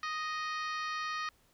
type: harmonic tone with a mistuned harmonic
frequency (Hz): 622.3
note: D#5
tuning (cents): 0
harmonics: 2 / 3 / 4 / 5 / 6 / 7 / 8 / 9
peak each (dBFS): -36 / -40 / -45 / -50 / -51 / -47 / -53 / -53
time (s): 0.03-1.29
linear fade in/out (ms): 2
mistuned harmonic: 9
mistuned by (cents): +29
effects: pink hiss -68 dBFS RMS until 1.53 s